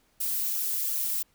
violet noise with flanger, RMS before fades -29 dBFS, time 0.2-1.23 s, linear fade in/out 10 ms, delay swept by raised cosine 0.65 to 5.65 ms, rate 2.7 Hz, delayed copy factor +0.9, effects pink hiss -67 dBFS RMS until 1.34 s

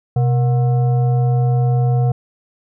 sine tone with frequency modulation, 127.3 Hz, C3, 47 cents flat, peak -12 dBFS, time 0.16-2.12 s, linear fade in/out 5 ms, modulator 599 Hz, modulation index 0.39, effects none

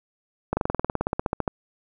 slowing click train, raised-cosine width 1 ms, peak -9 dBFS, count 18, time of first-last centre 0.53-1.478 s, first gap 40 ms, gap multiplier 1.04, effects none

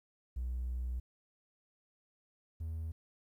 triangle tone pair in turn, 61.74 / 80.74 Hz, B1 / E2, 0 / -35 cents, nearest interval perfect fourth, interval 465 cents, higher second, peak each -31 / -34 dBFS, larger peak first, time 0.36-1 / 2.6-2.92 s, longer first, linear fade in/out 10 ms, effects tanh soft clip ceiling -31 dBFS + 12-bit

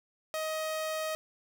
sawtooth tone, 629 Hz, D#5, 19 cents sharp, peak -28 dBFS, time 0.34-1.15 s, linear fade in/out 0 ms, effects none

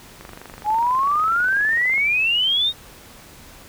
click train, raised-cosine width 0.5 ms, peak -22 dBFS, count 44, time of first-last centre 0.21-1.98 s, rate 24.3 Hz
sine exponential sweep, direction up, 823 to 3770 Hz, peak -16 dBFS, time 0.64-2.73 s, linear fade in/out 50 ms
effects pink hiss -44 dBFS RMS until 3.68 s

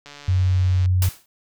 click train, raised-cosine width 0.2 ms, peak -23 dBFS, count 116, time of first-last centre 0.06-0.859 s, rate 144 Hz
sine tone with pitch glide, 92.5 to 91.6 Hz, F#2 to F#2, 0 to -17 cents, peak -15 dBFS, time 0.28-1.09 s, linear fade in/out 5 ms, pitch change -17 cents, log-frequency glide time 0.42-0.91 s
white noise with exponential decay, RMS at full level -24 dBFS, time 1.02-1.26 s, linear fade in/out 2 ms, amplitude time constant 52 ms
effects none

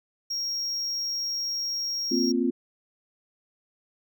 triangle tone, 5588 Hz, F8, in tune, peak -26 dBFS, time 0.3-2.32 s, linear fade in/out 10 ms
sine chord, Bb suspended second, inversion none, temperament just, 233.1 / 262.2 / 349.6 Hz, Bb3 / C4 / F4, 0 / +4 / +2 cents, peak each -27 / -25 / -27 dBFS, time 2.11-2.51 s, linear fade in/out 10 ms
effects none

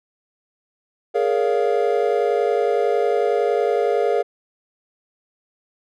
triangle chord, Bb minor seventh, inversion third, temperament equal with one note detuned, 415.3 / 466.2 / 565.4 / 698.5 Hz, Ab4 / Bb4 / Db5 / F5, 0 / 0 / +34 / 0 cents, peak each -19 / -19 / -22 / -22 dBFS, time 1.14-4.23 s, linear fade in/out 20 ms, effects none

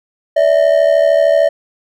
triangle ring-modulated tone, 613 Hz, D#5, 26 cents flat, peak -3 dBFS, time 0.36-1.49 s, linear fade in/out 10 ms, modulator 36.6 Hz, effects none

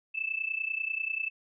sine tone with amplitude modulation, 2631 Hz, E7, 4 cents flat, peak -26 dBFS, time 0.14-1.3 s, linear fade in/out 20 ms, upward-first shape sine, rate 30.2 Hz, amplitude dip 85%, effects none

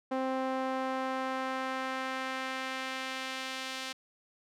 sawtooth tone with band-pass filter sweep, 262.1 Hz, C4, 3 cents sharp, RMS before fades -35 dBFS, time 0.11-3.93 s, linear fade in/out 10 ms, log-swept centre 640 to 3700 Hz, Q 0.91, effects none

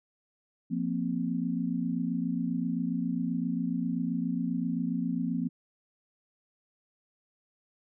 sine chord, F suspended fourth, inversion none, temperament equal with one note detuned, 174.61 / 233.1 / 260.6 Hz, F3 / Bb3 / C4, 0 / 0 / -7 cents, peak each -32 dBFS, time 0.7-5.49 s, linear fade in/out 20 ms, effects none

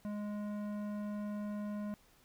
sine tone with tanh clipping, 207.7 Hz, G#3, in tune, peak -39 dBFS, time 0.05-1.94 s, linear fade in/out 0 ms, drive 14 dB, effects pink hiss -66 dBFS RMS until 2.24 s

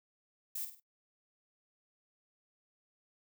violet noise with echo, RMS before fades -39 dBFS, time 0.55-0.65 s, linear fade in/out 5 ms, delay 50 ms, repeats 3, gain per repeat -8 dB, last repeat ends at 0.8 s, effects noise-tail reverb RT60 0.1 s tail -17 dB re dry

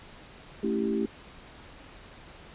sine chord, A dominant seventh, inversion none, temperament equal, 220 / 277.2 / 329.6 / 392 Hz, A3 / C#4 / E4 / G4, 0 / 0 / 0 / 0 cents, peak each -29 / -34 / -32 / -30 dBFS, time 0.63-1.06 s, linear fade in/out 5 ms, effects pink hiss -49 dBFS RMS until 2.54 s + resampled to 8000 Hz

